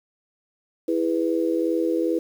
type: chord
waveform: sine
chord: E major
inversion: none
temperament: just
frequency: 329.6 / 412 / 494.4 Hz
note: E4 / G#4 / B4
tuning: 0 / -14 / +2 cents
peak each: -22 / -28 / -25 dBFS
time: 0.88-2.19 s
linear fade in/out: 5 ms
effects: 8-bit